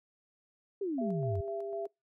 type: exponential sweep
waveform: sine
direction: down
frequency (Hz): 415.5 to 85.1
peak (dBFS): -31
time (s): 0.81-1.41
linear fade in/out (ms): 5
type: tone with tremolo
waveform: sine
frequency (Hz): 670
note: E5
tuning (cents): +28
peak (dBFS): -36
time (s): 0.98-1.86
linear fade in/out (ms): 5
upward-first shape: square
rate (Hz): 4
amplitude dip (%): 45
type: tone with vibrato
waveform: sine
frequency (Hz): 400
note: G4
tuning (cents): +35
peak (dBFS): -37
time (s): 1.01-1.87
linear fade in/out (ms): 5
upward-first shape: sine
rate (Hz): 12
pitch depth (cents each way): 8
effects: noise-tail reverb RT60 0.2 s tail -25 dB re dry